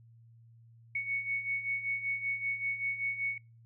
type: beating tone pair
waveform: sine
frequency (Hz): 2217 / 2222.2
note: C#7 / C#7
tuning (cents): 0 / +4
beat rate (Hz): 5.2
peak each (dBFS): -38 / -33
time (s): 0.95-3.38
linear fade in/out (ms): 5
effects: noise-tail reverb RT60 0.3 s tail -25 dB re dry + added 115 Hz sine -55 dBFS peak until 3.65 s